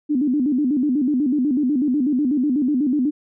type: tone with vibrato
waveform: sine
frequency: 273 Hz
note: C#4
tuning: 26 cents flat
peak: -16 dBFS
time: 0.09-3.11 s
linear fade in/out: 20 ms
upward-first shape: square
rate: 8.1 Hz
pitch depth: 150 cents each way
effects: none